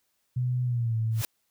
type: tone with pitch glide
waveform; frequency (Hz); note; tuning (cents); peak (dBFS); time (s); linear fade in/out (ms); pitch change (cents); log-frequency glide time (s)
sine; 124.9 to 111.92; B2 to A2; +20 to +30; -24; 0.36-1.22; 10; -190; 0.64-0.97
type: noise with exponential growth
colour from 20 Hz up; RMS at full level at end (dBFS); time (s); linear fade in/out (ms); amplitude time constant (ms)
white; -27; 1.11-1.25; 1; 29
effects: white hiss -74 dBFS RMS until 1.5 s